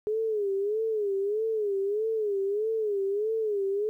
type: tone with vibrato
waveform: sine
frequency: 417.5 Hz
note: G#4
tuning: 9 cents sharp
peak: -25 dBFS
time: 0.07-3.89 s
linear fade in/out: 0 ms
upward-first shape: sine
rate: 1.6 Hz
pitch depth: 120 cents each way
effects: 11-bit